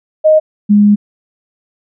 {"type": "tone pair in turn", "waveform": "sine", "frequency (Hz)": [622.3, 206.4], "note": ["D#5", "G#3"], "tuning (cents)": [0, -10], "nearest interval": "octave + perfect fifth", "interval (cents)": 1910, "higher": "first", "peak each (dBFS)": -4, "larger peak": "neither", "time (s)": [[0.24, 0.4], [0.69, 0.96]], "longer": "second", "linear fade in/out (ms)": 20, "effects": []}